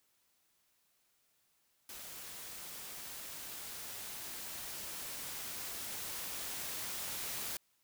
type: noise with level ramp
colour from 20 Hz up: white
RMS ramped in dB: -48 to -40 dBFS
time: 1.89-7.57 s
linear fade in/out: 2 ms
effects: white hiss -75 dBFS RMS until 7.83 s